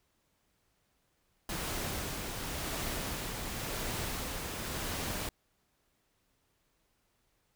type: noise with tremolo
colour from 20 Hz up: pink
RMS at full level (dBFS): -36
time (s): 1.49-5.29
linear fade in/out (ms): 2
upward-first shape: sine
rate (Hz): 0.92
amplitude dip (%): 30
effects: pink hiss -75 dBFS RMS until 7.55 s